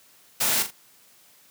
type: noise with echo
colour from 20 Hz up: white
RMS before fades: -23 dBFS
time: 0.4-0.63 s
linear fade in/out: 10 ms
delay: 40 ms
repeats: 2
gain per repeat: -9 dB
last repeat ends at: 0.71 s
effects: white hiss -56 dBFS RMS until 1.5 s + high-pass 100 Hz 12 dB/octave